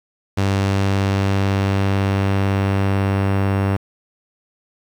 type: tone with low-pass filter sweep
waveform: sawtooth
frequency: 98 Hz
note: G2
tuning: in tune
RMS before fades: -18 dBFS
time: 0.37-3.77 s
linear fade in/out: 10 ms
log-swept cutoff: 6600 to 2000 Hz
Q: 0.76
effects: 7-bit